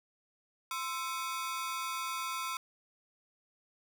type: ring-modulated tone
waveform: sawtooth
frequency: 1184 Hz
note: D6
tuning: 14 cents sharp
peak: -28 dBFS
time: 0.71-2.57 s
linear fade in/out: 2 ms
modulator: 146 Hz
effects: none